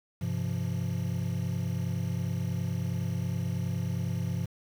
triangle tone cluster, 99.3 / 128.8 / 171.6 Hz, G2 / C3 / F3, +23 / -27 / -30 cents, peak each -31 dBFS, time 0.21-4.46 s, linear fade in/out 10 ms, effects 8-bit

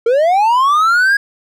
triangle linear sweep, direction up, 445.2 to 1661.2 Hz, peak -7 dBFS, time 0.06-1.17 s, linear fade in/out 5 ms, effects none

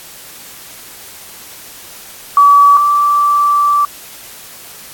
sine tone pair in turn, 1144 / 1164 Hz, D6 / D6, -46 / -16 cents, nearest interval unison, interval 30 cents, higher second, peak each -3 / -8 dBFS, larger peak first, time 2.37-2.77 / 2.77-3.85 s, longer second, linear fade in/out 2 ms, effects white hiss -34 dBFS RMS until 4.93 s + AAC 64 kbps

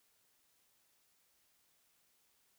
silence, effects white hiss -74 dBFS RMS until 2.58 s

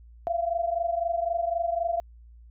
sine tone pair together, 674.6 / 698.5 Hz, E5 / F5, +40 / 0 cents, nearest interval minor second, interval 60 cents, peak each -26 / -29 dBFS, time 0.27-2 s, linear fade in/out 0 ms, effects added 58 Hz sine -47 dBFS peak until 2.5 s

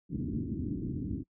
white low-pass noise, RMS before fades -34 dBFS, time 0.09-1.24 s, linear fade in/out 50 ms, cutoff 320 Hz, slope 48 dB/octave, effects noise-tail reverb RT60 0.1 s tail -24 dB re dry + high-pass 60 Hz 12 dB/octave

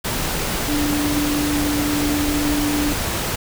sine tone in noise, 293.7 Hz, D4, in tune, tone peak -19 dBFS, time 0.68-2.93 s, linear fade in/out 10 ms, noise pink, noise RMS -23 dBFS, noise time 0.04-3.36 s, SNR +1 dB, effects none

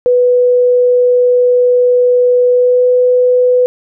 sine tone with pitch glide, 493.9 to 498.2 Hz, B4 to B4, 0 to +15 cents, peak -6 dBFS, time 0.06-3.66 s, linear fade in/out 0 ms, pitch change +15 cents, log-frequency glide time 2.5-2.87 s, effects none

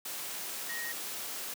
sine tone in noise, 1875 Hz, A#6, 10 cents sharp, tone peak -37 dBFS, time 0.69-0.92 s, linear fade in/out 5 ms, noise white, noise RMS -39 dBFS, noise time 0.05-1.54 s, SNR -1 dB, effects high-pass 200 Hz 12 dB/octave

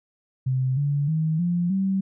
sine tone with pitch steps, 130 / 143.41 / 158.21 / 174.53 / 192.54 Hz, C3 / D3 / D#3 / F3 / G3, -11 / -41 / +29 / -1 / -31 cents, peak -20 dBFS, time 0.46-2.01 s, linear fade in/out 10 ms, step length 310 ms, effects none

